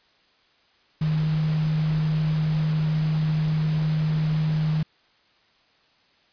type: tone in noise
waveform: sine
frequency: 155.56 Hz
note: D#3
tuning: in tune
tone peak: -20 dBFS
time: 1.01-4.83 s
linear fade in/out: 5 ms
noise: pink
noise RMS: -38 dBFS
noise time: 1.01-4.83 s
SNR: +15 dB
effects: white hiss -61 dBFS RMS until 6.32 s + resampled to 11025 Hz